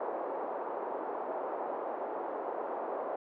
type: band-pass noise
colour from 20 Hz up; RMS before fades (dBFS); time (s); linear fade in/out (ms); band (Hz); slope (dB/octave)
white; -37; 0-3.16; 5; 360 to 890; 24
effects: none